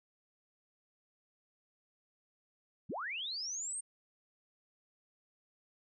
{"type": "linear sweep", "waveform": "sine", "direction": "up", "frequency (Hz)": [95.5, 8800], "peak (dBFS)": -37, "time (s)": [2.89, 3.81], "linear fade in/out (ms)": 10, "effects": []}